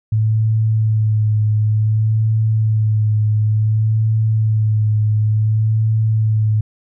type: tone with vibrato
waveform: sine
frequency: 108.6 Hz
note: A2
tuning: 22 cents flat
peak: -12 dBFS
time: 0.12-6.61 s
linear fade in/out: 5 ms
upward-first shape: sine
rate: 0.56 Hz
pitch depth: 26 cents each way
effects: none